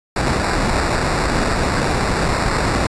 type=noise with sample-and-hold; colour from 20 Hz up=pink; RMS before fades=-18 dBFS; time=0.16-2.87 s; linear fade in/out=5 ms; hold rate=3150 Hz; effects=resampled to 22050 Hz